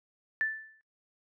sine tone with exponential decay, 1760 Hz, A6, in tune, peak -24 dBFS, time 0.41-0.81 s, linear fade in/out 0 ms, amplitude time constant 85 ms, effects noise-tail reverb RT60 0.1 s tail -19 dB re dry

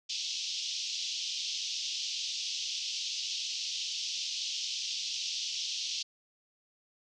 white band-pass noise, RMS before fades -36 dBFS, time 0.09-6.03 s, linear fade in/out 10 ms, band 2800 to 6000 Hz, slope 48 dB/octave, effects none

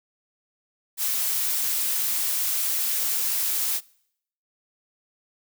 blue noise, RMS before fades -25 dBFS, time 0.97-3.81 s, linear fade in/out 50 ms, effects noise-tail reverb RT60 0.7 s tail -24 dB re dry

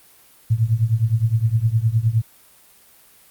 sine tone with tremolo, 112.8 Hz, A2, 44 cents sharp, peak -11 dBFS, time 0.5-2.22 s, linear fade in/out 10 ms, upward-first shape triangle, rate 9.7 Hz, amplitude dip 95%, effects white hiss -51 dBFS RMS until 3.3 s + Opus 32 kbps

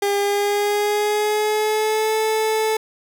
30% pulse tone with pitch glide, 403.3 to 437.3 Hz, G4 to A4, +49 to -11 cents, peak -15 dBFS, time 0.02-2.77 s, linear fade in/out 5 ms, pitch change +140 cents, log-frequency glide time 0.18-2.15 s, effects none

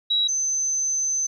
sine tone pair in turn, 3877 / 6154 Hz, B7 / G8, -33 / -33 cents, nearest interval minor sixth, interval 800 cents, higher second, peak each -18 / -21 dBFS, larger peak first, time 0.1-0.28 / 0.28-1.27 s, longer second, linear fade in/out 10 ms, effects 10-bit

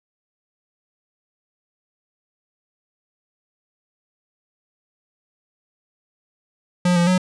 square tone with pitch steps, 178.3 / 173.1 / 183.5 Hz, F3 / F3 / F#3, +36 / -15 / -14 cents, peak -15 dBFS, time 6.85-7.18 s, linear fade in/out 5 ms, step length 110 ms, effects resampled to 22050 Hz

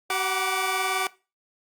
20% pulse tone cluster, 380.3 / 742 / 959 / 1166 Hz, F#4 / F#5 / A#5 / D6, +48 / +5 / +49 / -13 cents, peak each -26 / -24 / -30 / -23 dBFS, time 0.1-1.07 s, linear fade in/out 2 ms, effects noise-tail reverb RT60 0.3 s tail -20 dB re dry + Opus 48 kbps

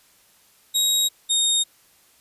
25% pulse tone pair in turn, 3797 / 3708 Hz, A#7 / A#7, +31 / -10 cents, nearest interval unison, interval 41 cents, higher first, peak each -14 dBFS, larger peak neither, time 0.74-1.09 / 1.29-1.64 s, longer neither, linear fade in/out 20 ms, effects white hiss -57 dBFS RMS until 2.2 s + resampled to 32000 Hz

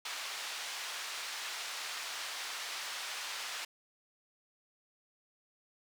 white band-pass noise, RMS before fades -41 dBFS, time 0.05-3.65 s, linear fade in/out 5 ms, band 850 to 4800 Hz, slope 12 dB/octave, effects none

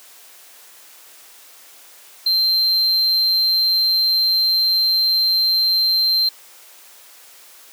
triangle tone, 4139 Hz, C8, 20 cents flat, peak -13 dBFS, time 2.26-6.29 s, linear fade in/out 5 ms, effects white hiss -45 dBFS RMS until 7.72 s + high-pass 400 Hz 12 dB/octave

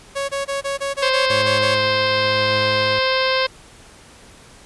sawtooth tone bursts, 554.4 Hz, C#5, in tune, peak -17 dBFS, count 10, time 0.15-1.757 s, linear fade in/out 20 ms, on 140 ms, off 23 ms
harmonic tone, 523.3 Hz, C5, in tune, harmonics 1 / 2 / 3 / 4 / 5 / 6 / 7 / 8 / 9 / 10, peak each -20 / -23 / -25 / -26 / -27 / -28 / -28 / -29 / -30 / -30 dBFS, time 1.02-3.47 s, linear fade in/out 10 ms
sawtooth tone with tremolo, 106.2 Hz, G#2, 39 cents sharp, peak -21 dBFS, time 1.3-2.99 s, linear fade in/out 0 ms, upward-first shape triangle, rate 0.97 Hz, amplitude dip 45%
effects pink hiss -45 dBFS RMS until 4.65 s + resampled to 24000 Hz

